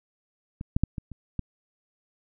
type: clicks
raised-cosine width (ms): 5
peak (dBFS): -22 / -10 / -9 / -20 / -27 / -16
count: 6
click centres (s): 0.611 / 0.765 / 0.836 / 0.982 / 1.117 / 1.393
effects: none